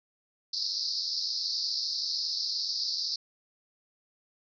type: band-pass noise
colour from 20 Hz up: white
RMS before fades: -32 dBFS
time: 0.53-3.16 s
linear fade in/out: 5 ms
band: 4200 to 5300 Hz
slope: 96 dB/octave
effects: none